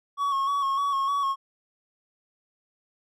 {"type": "tone with vibrato", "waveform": "triangle", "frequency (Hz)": 1108.7, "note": "C#6", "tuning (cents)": 0, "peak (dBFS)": -21, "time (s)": [0.17, 1.36], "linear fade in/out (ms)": 50, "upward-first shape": "square", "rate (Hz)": 3.3, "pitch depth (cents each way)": 32, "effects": []}